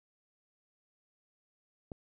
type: click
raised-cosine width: 2 ms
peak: -28 dBFS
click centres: 1.918 s
effects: none